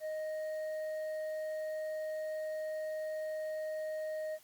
sine tone with hard clipping, 622.3 Hz, D#5, in tune, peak -37 dBFS, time 0-4.39 s, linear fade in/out 50 ms, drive 4 dB, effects white hiss -62 dBFS RMS until 4.43 s + Opus 48 kbps

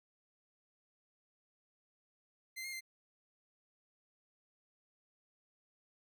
sawtooth tone with pitch steps, 2076 / 2133 / 2085 Hz, C7 / C7 / C7, -14 / +33 / -7 cents, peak -38 dBFS, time 2.56-2.809 s, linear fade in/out 20 ms, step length 83 ms, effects none

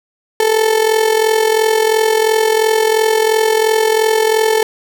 35% pulse tone with amplitude modulation, 440 Hz, A4, in tune, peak -6 dBFS, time 0.4-4.63 s, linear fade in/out 2 ms, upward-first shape sine, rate 42.9 Hz, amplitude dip 65%, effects none

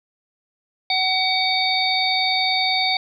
harmonic tone with a mistuned harmonic, 755 Hz, F#5, 35 cents sharp, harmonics 1 / 3 / 5 / 6, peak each -23 / -23 / -23 / -23 dBFS, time 0.9-2.97 s, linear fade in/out 2 ms, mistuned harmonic 5, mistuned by -42 cents, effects 9-bit

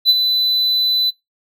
triangle tone with ADSR envelope, 4000 Hz, B7, 21 cents sharp, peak -5 dBFS, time 0.05-1.11 s, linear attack 45 ms, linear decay 39 ms, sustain -7 dB, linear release 19 ms, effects noise-tail reverb RT60 0.2 s tail -23 dB re dry

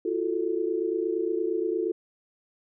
sine tone cluster, 338.5 / 367.1 / 439.6 Hz, E4 / F#4 / A4, +46 / -14 / -2 cents, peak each -29 dBFS, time 0.05-1.92 s, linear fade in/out 5 ms, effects none

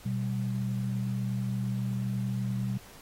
sine tone pair together, 122.7 / 194.4 Hz, B2 / G3, -11 / -14 cents, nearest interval minor sixth, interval 797 cents, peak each -30 / -32 dBFS, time 0.05-2.78 s, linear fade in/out 10 ms, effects pink hiss -52 dBFS RMS until 3.01 s + AAC 48 kbps

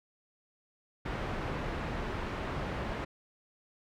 pink low-pass noise, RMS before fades -36 dBFS, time 1.05-3.05 s, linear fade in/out 10 ms, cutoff 2000 Hz, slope 12 dB/octave, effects none

